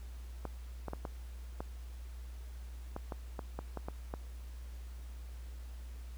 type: clicks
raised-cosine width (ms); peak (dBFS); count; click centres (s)
1; -25; 12; 0.453 / 0.883 / 0.934 / 1.052 / 1.605 / 2.964 / 3.122 / 3.392 / 3.59 / 3.773 / 3.885 / 4.139
effects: added 60 Hz sine -43 dBFS peak until 6.17 s + pink hiss -61 dBFS RMS until 6.17 s